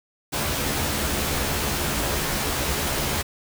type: noise with comb filter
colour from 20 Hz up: pink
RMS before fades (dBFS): -25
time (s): 0.32-3.23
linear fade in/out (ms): 20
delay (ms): 14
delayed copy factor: +0.7
effects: none